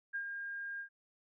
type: tone with ADSR envelope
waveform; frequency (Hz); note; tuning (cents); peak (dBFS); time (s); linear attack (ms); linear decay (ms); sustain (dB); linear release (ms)
sine; 1612; G6; +48; -34; 0.13-0.89; 23; 80; -5; 91
effects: none